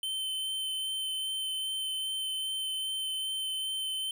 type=tone with vibrato; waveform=square; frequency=3081 Hz; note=G7; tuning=31 cents flat; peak=-32 dBFS; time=0.03-4.11 s; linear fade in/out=2 ms; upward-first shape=sine; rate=2.5 Hz; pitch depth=9 cents each way; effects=none